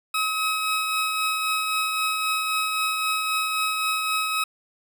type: tone with tremolo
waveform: 20% pulse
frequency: 1277 Hz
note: D#6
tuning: 45 cents sharp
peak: -16 dBFS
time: 0.14-4.44 s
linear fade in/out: 5 ms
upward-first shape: triangle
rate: 3.8 Hz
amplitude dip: 35%
effects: none